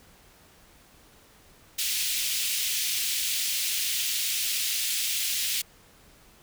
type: high-pass noise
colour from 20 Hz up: pink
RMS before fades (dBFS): -28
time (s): 1.78-5.62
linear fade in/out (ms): 10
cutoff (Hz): 2600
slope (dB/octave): 24
effects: pink hiss -56 dBFS RMS until 6.42 s